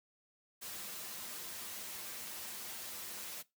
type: noise with comb filter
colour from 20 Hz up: white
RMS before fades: -45 dBFS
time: 0.61-3.43 s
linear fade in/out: 20 ms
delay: 7.2 ms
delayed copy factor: -0.65
effects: noise-tail reverb RT60 0.2 s tail -19 dB re dry + high-pass 100 Hz 12 dB/octave